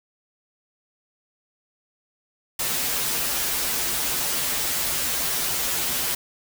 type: noise with comb filter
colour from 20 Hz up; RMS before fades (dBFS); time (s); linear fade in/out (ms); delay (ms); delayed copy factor
white; -25; 2.59-6.15; 5; 9.7; -0.9
effects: none